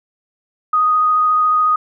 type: tone with vibrato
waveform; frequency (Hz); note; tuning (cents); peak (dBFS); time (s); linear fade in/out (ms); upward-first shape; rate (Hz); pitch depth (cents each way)
sine; 1244.5; D#6; 0; -11; 0.73-1.76; 5; sine; 14; 9
effects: none